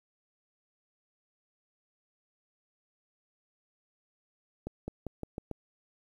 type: accelerating click train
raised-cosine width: 2 ms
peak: -23 dBFS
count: 6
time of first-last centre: 4.67-5.513 s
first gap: 210 ms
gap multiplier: 0.89
effects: 10-bit